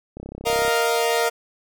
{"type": "click train", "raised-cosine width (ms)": 2, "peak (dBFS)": -21, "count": 18, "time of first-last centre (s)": [0.17, 0.681], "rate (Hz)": 33.3}
{"type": "chord", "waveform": "sawtooth", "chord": "Bb suspended fourth", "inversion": "none", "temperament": "equal", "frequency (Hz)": [466.2, 622.3, 698.5], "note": ["Bb4", "Eb5", "F5"], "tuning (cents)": [0, 0, 0], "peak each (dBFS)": [-17, -22, -20], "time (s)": [0.45, 1.3], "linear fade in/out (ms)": 20}
{"effects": []}